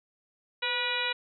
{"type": "harmonic tone with a mistuned harmonic", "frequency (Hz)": 485.7, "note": "B4", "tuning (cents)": -29, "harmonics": [1, 2, 3, 4, 5, 6, 7, 8], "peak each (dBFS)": [-39, -37, -35, -36, -33, -36, -39, -34], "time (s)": [0.62, 1.13], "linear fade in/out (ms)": 10, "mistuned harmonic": 1, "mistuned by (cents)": 58, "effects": []}